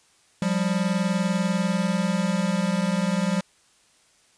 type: tone pair together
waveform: square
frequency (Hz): 177.45 / 197.7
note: F3 / G3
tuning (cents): +28 / +15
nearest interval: major second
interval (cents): 187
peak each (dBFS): -25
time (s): 0.42-3.41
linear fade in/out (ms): 2
effects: white hiss -60 dBFS RMS until 4.37 s + resampled to 22050 Hz